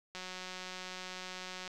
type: click train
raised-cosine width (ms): 0.2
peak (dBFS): -26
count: 282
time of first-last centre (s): 0.15-1.677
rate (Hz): 184
effects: none